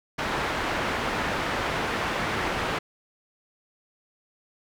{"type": "low-pass noise", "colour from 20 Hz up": "white", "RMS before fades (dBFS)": -28, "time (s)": [0.18, 2.79], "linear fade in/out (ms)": 10, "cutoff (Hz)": 1700, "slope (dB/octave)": 12, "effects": []}